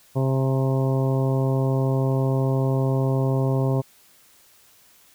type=harmonic tone with a mistuned harmonic; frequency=133.1 Hz; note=C3; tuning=30 cents sharp; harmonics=1 / 2 / 3 / 4 / 5 / 6 / 7 / 8; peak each=-20 / -28 / -28 / -30 / -33 / -40 / -37 / -40 dBFS; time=0.15-3.82 s; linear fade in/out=20 ms; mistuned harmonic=6; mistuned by=+70 cents; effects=white hiss -55 dBFS RMS until 5.14 s